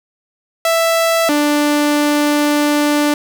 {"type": "tone pair in turn", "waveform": "sawtooth", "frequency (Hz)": [661, 294.4], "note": ["E5", "D4"], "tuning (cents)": [5, 4], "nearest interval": "octave + major second", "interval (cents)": 1401, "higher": "first", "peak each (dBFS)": -8, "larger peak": "neither", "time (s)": [[0.65, 1.29], [1.29, 3.14]], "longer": "second", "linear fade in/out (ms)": 2, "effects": []}